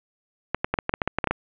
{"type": "clicks", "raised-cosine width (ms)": 0.5, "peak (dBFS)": -7, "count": 12, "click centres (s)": [0.546, 0.645, 0.74, 0.788, 0.894, 0.939, 1.018, 1.076, 1.186, 1.242, 1.273, 1.31], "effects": ["resampled to 8000 Hz", "7-bit"]}